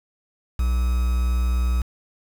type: tone with quantisation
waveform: triangle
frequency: 61.4 Hz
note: B1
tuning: 9 cents flat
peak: -16 dBFS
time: 0.59-1.82 s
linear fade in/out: 5 ms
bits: 6
effects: none